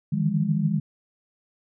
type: tone cluster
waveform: sine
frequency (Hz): 149.4 / 156.9 / 169.9 / 205.2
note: D3 / D#3 / F3 / G#3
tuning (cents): +30 / +15 / -47 / -21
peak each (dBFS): -28 / -25 / -27 / -25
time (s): 0.12-0.8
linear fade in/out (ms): 10
effects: none